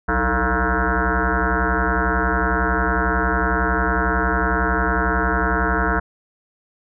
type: tone with frequency modulation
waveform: sine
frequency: 698.5 Hz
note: F5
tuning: in tune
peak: -16 dBFS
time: 0.08-6 s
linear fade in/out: 10 ms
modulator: 126 Hz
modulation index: 7.3
effects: none